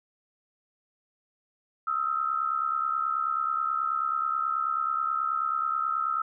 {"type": "tone pair together", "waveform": "sine", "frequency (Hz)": [1269, 1338.3], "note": ["D#6", "E6"], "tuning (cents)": [34, 26], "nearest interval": "minor second", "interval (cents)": 92, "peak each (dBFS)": -28, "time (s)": [1.87, 6.22], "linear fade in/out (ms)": 5, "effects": []}